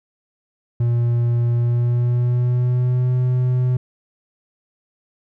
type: tone with pitch glide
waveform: triangle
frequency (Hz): 119 to 126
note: A#2 to B2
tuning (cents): +36 to +35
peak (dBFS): -13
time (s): 0.8-3.77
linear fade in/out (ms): 5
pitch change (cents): +99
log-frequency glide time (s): 1.55-3.12
effects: none